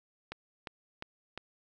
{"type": "click train", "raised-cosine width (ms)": 0.3, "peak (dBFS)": -23, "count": 4, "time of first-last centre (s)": [0.32, 1.376], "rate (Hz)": 2.84, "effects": []}